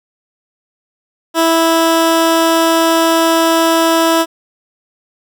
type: tone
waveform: 15% pulse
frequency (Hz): 328.6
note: E4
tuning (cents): -5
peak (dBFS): -3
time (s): 1.34-4.26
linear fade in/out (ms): 50
effects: none